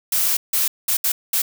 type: noise bursts at uneven times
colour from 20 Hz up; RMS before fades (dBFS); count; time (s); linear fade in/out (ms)
blue; -19; 5; 0.12-0.37 / 0.53-0.68 / 0.88-0.97 / 1.04-1.12 / 1.33-1.42; 5
effects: none